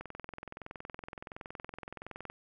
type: click train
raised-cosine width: 0.5 ms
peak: -27 dBFS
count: 50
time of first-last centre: 0.01-2.3 s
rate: 21.4 Hz
effects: none